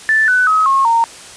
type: tone with pitch steps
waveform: sine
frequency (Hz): 1760 / 1497.2 / 1273.6 / 1083.4 / 921.6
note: A6 / F#6 / D#6 / C#6 / A#5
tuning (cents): 0 / +20 / +40 / -40 / -20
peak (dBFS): -9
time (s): 0.09-1.04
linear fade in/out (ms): 0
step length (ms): 190
effects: white hiss -35 dBFS RMS until 1.36 s + resampled to 22050 Hz